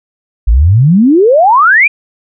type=exponential sweep; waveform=sine; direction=up; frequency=49.75 to 2489 Hz; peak=-3 dBFS; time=0.47-1.88 s; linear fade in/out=10 ms; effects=none